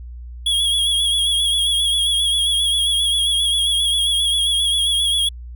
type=tone with vibrato; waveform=square; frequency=3322 Hz; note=G#7; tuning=in tune; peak=-16 dBFS; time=0.46-5.29 s; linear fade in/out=5 ms; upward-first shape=sine; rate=7.5 Hz; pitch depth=46 cents each way; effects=added 60 Hz sine -31 dBFS peak until 5.55 s